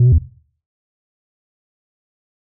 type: tone with pitch steps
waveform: sine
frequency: 122.2 / 125.8 / 80.7 Hz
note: B2 / B2 / E2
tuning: -18 / +32 / -36 cents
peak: -5 dBFS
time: 0-0.183 s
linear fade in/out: 5 ms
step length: 61 ms
effects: noise-tail reverb RT60 0.5 s tail -19 dB re dry + tanh soft clip ceiling -6 dBFS